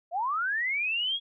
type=linear sweep; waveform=sine; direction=up; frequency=644 to 3357 Hz; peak=-26 dBFS; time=0.11-1.2 s; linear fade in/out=50 ms; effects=none